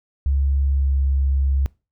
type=tone with pitch glide; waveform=sine; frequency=69 to 68.13 Hz; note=C#2 to C#2; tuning=-7 to -29 cents; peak=-16 dBFS; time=0.26-1.66 s; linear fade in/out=0 ms; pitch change=-22 cents; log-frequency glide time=0.67-0.96 s; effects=noise-tail reverb RT60 0.3 s tail -23 dB re dry